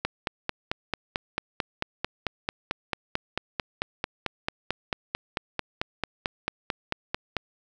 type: click train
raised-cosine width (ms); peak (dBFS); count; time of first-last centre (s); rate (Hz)
0.3; -10; 34; 0.05-7.367; 4.51
effects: none